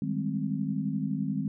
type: chord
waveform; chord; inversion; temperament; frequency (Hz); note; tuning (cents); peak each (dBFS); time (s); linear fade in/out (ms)
sine; Ab major seventh; second; equal; 155.56 / 196 / 207.7 / 261.6; Eb3 / G3 / Ab3 / C4; 0 / 0 / 0 / 0; -33; 0.02-1.48; 2
effects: none